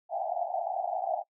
white band-pass noise, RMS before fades -32 dBFS, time 0.09-1.24 s, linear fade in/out 50 ms, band 650 to 790 Hz, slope 96 dB/octave, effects noise-tail reverb RT60 0.1 s tail -25 dB re dry

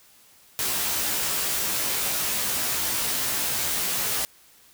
white noise with comb filter, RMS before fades -26 dBFS, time 0.59-4.25 s, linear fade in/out 0 ms, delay 16 ms, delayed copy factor +0.9, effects white hiss -55 dBFS RMS until 4.73 s

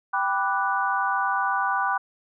sine chord, G major seventh, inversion none, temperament equal, 784 / 987.8 / 1174.7 / 1480 Hz, G5 / B5 / D6 / F#6, 0 / 0 / 0 / 0 cents, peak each -27 dBFS, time 0.13-1.98 s, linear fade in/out 10 ms, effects none

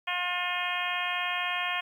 harmonic tone, 356.8 Hz, F4, 37 cents sharp, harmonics 2 / 3 / 4 / 5 / 6 / 7 / 8 / 9, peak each -36 / -35 / -39 / -35 / -37 / -34 / -38 / -38 dBFS, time 0.07-1.81 s, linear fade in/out 10 ms, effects 10-bit

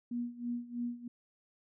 sine tone with tremolo, 240.2 Hz, B3, 48 cents flat, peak -32 dBFS, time 0.11-1.08 s, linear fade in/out 5 ms, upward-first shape sine, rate 3.1 Hz, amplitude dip 85%, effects none

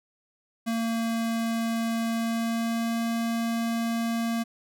square tone with pitch glide, 228.4 to 230.3 Hz, A#3 to A#3, -35 to -21 cents, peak -26 dBFS, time 0.66-4.44 s, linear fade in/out 20 ms, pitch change +14 cents, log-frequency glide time 2.11-3.02 s, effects none

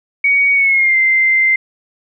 sine tone with pitch glide, 2245 to 2083 Hz, C#7 to C7, +21 to -8 cents, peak -9 dBFS, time 0.24-1.56 s, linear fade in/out 5 ms, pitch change -129 cents, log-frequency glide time 0.54-0.97 s, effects none

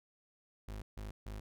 35% pulse tone bursts, 51.91 Hz, G#1, in tune, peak -40 dBFS, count 3, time 0.68-1.4 s, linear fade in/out 5 ms, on 140 ms, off 150 ms, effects none

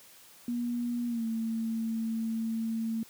sine tone with pitch glide, 239.9 to 225.1 Hz, A#3 to A3, +50 to +40 cents, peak -29 dBFS, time 0.48-3.03 s, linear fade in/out 2 ms, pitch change -110 cents, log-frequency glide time 1.07-1.25 s, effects white hiss -55 dBFS RMS until 3.09 s + high-pass 80 Hz 12 dB/octave

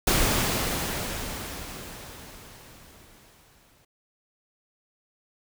pink noise with exponential decay, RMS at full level -21 dBFS, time 0.07-3.85 s, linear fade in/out 5 ms, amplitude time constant 820 ms, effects none

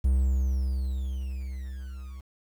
triangle tone with level ramp, 65.41 Hz, C2, in tune, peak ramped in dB -17 to -36 dBFS, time 0.04-2.21 s, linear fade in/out 10 ms, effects 9-bit

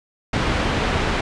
pink low-pass noise, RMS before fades -21 dBFS, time 0.33-1.21 s, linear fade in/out 5 ms, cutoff 3100 Hz, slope 12 dB/octave, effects resampled to 22050 Hz

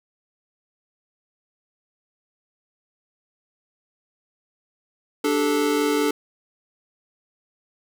square chord, D suspended fourth, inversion none, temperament equal with one note detuned, 293.7 / 392 / 437 Hz, D4 / G4 / A4, 0 / 0 / -12 cents, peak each -23 / -29 / -23 dBFS, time 5.24-6.11 s, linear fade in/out 5 ms, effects none

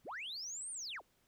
sine linear two-way sweep, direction up then down, 43.65 to 9150 to 166.2 Hz, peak -40 dBFS, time 0.04-1.02 s, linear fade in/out 50 ms, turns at 0.71 s, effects tanh soft clip ceiling -38 dBFS + pink hiss -74 dBFS RMS until 1.27 s

